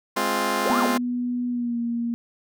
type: chord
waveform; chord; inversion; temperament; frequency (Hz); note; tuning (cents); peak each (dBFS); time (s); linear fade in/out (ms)
10% pulse; F minor; first; just; 209.5 / 261.9 / 349.2; Ab3 / C4 / F4; +15 / +2 / 0; -19; 0.16-0.98; 10
type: linear two-way sweep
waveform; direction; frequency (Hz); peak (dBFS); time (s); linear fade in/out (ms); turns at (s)
sine; up then down; 335.3 to 1424 to 335.3; -23; 0.65-0.87; 10; 0.79
type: tone with pitch glide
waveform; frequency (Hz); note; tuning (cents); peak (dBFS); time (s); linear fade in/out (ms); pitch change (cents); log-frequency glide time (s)
sine; 245.1 to 235.1; B3 to A#3; -13 to +15; -23; 0.7-2.14; 0; -72; 1.49-1.78
effects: none